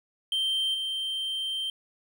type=tone with level steps; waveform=triangle; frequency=3136 Hz; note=G7; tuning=in tune; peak=-23 / -27 dBFS; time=0.32-1.7 s; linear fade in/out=2 ms; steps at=0.74 s; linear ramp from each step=5 ms; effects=none